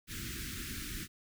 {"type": "band-stop noise", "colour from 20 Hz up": "pink", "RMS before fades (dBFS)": -41, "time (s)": [0.07, 1.08], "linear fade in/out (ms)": 50, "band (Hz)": [360, 1400], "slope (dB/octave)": 48, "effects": []}